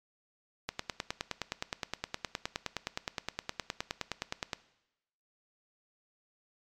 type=click train; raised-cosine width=0.2 ms; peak=-15 dBFS; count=38; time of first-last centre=0.69-4.532 s; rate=9.63 Hz; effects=noise-tail reverb RT60 0.9 s tail -18 dB re dry + MP3 96 kbps